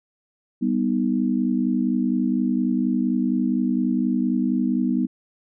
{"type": "chord", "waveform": "sine", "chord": "G augmented", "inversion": "none", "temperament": "equal", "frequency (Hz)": [196, 246.9, 311.1], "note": ["G3", "B3", "D#4"], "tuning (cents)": [0, 0, 0], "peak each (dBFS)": [-24, -21, -26], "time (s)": [0.61, 5.07], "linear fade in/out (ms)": 20, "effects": []}